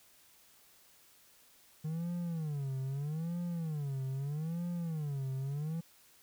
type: tone with vibrato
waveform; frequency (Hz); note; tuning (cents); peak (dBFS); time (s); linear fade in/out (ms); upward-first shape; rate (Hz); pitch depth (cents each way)
triangle; 152.1; D#3; -39; -32; 1.84-5.81; 10; sine; 0.79; 240
effects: white hiss -63 dBFS RMS until 6.22 s